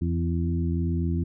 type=harmonic tone with a mistuned harmonic; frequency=84.3 Hz; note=E2; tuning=39 cents sharp; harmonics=1 / 2 / 3 / 4; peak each=-25 / -28 / -32 / -34 dBFS; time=0.01-1.24 s; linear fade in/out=10 ms; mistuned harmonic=3; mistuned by=+19 cents; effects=none